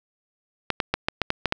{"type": "clicks", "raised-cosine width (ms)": 0.3, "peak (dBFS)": -5, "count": 8, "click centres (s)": [0.703, 0.802, 0.94, 1.085, 1.217, 1.304, 1.457, 1.524], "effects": []}